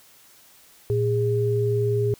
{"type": "tone pair together", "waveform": "sine", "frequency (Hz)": [115.05, 410], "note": ["A#2", "G#4"], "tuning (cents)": [-22, -22], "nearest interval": "octave + minor seventh", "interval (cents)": 2200, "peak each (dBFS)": -22, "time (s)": [0.9, 2.14], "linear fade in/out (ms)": 0, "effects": ["white hiss -53 dBFS RMS until 2.19 s"]}